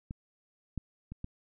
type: clicks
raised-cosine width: 5 ms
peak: -26 / -22 / -29 / -25 dBFS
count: 4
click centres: 0.109 / 0.777 / 1.12 / 1.244 s
effects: none